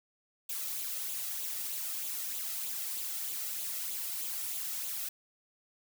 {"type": "noise with flanger", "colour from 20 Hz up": "blue", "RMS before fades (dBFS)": -37, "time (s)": [0.49, 5.09], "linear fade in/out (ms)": 5, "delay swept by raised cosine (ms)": [0.27, 1.57], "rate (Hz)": 3.2, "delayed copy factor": 0.5, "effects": []}